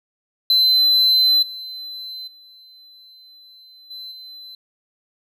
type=tone with level steps; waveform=triangle; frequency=4051 Hz; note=B7; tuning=43 cents sharp; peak=-11 / -29 / -43 / -31 / -35 dBFS; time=0.5-4.55 s; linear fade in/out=2 ms; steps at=1.42 / 2.27 / 3.9 / 4.11 s; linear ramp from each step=10 ms; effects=none